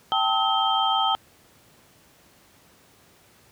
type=tone cluster; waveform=sine; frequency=778 / 884 / 1282 / 3156 Hz; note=G5 / A5 / E6 / G7; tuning=-13 / +8 / -49 / +11 cents; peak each=-25 dBFS; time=0.12-1.15 s; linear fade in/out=0 ms; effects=pink hiss -56 dBFS RMS until 3.51 s + high-pass 80 Hz 12 dB/octave

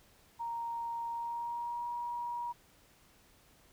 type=tone with pitch glide; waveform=sine; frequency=932.3 to 955.2 Hz; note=A#5 to A#5; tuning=0 to +42 cents; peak=-35 dBFS; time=0.39-2.53 s; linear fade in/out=20 ms; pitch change=+42 cents; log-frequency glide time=1.1-1.88 s; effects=pink hiss -64 dBFS RMS until 3.72 s

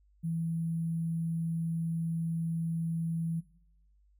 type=tone with sample-and-hold; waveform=sine; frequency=164.81 Hz; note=E3; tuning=in tune; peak=-30 dBFS; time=0.23-3.41 s; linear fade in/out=20 ms; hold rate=11025 Hz; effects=noise-tail reverb RT60 0.7 s tail -18 dB re dry + added 50 Hz sine -62 dBFS peak until 4.19 s

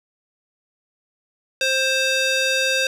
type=tone with band-pass filter; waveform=square; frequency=527 Hz; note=C5; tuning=12 cents sharp; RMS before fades=-20 dBFS; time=1.61-2.87 s; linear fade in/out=2 ms; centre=3500 Hz; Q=0.98; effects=none

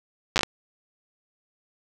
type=slowing click train; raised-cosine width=0.2 ms; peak=-3 dBFS; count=6; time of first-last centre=0.36-0.432 s; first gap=8 ms; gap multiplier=1.3; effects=none

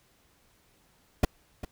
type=noise with echo; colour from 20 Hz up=brown; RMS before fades=-19 dBFS; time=1.23-1.25 s; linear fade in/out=5 ms; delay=400 ms; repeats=1; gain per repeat=-15 dB; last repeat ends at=1.65 s; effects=pink hiss -65 dBFS RMS until 1.71 s

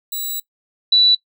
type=tone pair in turn; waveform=5% pulse / sine; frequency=3927 / 3954 Hz; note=B7 / B7; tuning=-11 / +1 cents; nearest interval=unison; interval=12 cents; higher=second; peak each=-15 / -9 dBFS; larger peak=second; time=0.12-0.4 / 0.92-1.15 s; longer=first; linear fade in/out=5 ms; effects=noise-tail reverb RT60 0.1 s tail -20 dB re dry

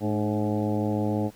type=harmonic tone with a mistuned harmonic; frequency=106.1 Hz; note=G#2; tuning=38 cents sharp; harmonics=1 / 2 / 3 / 4 / 5 / 6 / 7 / 8; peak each=-29 / -28 / -29 / -34 / -33 / -38 / -37 / -39 dBFS; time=0-1.31 s; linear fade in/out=50 ms; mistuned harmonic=3; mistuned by=-52 cents; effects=pink hiss -54 dBFS RMS until 1.35 s

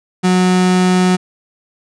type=tone; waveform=35% pulse; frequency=183 Hz; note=F#3; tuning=19 cents flat; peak=-8 dBFS; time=0.23-1.17 s; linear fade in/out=20 ms; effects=resampled to 22050 Hz

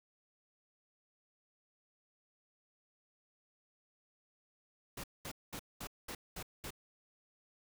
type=noise bursts; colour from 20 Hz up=pink; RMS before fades=-44 dBFS; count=7; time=4.97-6.706 s; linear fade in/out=5 ms; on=68 ms; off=210 ms; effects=none

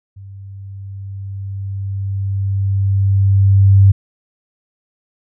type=tone with level ramp; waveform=sine; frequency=98 Hz; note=G2; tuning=in tune; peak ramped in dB=-32 to -4 dBFS; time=0.16-3.92 s; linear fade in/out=10 ms; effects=none

